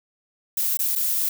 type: noise with dropouts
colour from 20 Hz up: violet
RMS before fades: -23 dBFS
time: 0.57-1.29 s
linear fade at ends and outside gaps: 5 ms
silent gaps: 0.772-0.79 / 0.954-0.959 s
effects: none